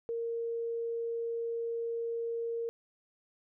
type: tone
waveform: sine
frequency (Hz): 463.4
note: A#4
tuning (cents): -10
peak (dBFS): -32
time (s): 0.09-2.69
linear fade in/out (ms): 0
effects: none

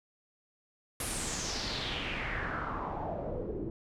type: noise with low-pass filter sweep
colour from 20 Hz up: pink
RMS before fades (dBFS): -36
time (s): 1-3.7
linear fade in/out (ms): 2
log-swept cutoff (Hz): 11000 to 330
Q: 3.8
effects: none

